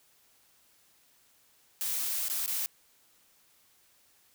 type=noise with dropouts; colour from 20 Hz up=blue; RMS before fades=-32 dBFS; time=1.81-2.66 s; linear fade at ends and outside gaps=0 ms; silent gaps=2.283-2.299 / 2.461-2.478 s; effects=white hiss -65 dBFS RMS until 4.34 s